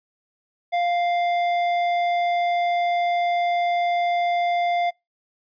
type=tone with hard clipping; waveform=triangle; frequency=698.5 Hz; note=F5; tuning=in tune; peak=-21 dBFS; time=0.72-4.91 s; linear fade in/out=20 ms; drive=13 dB; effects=noise-tail reverb RT60 0.2 s tail -25 dB re dry + resampled to 11025 Hz